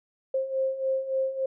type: beating tone pair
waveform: sine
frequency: 528 / 531.5 Hz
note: C5 / C5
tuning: +16 / +27 cents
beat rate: 3.5 Hz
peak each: -31 / -26 dBFS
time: 0.34-1.46 s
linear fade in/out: 5 ms
effects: none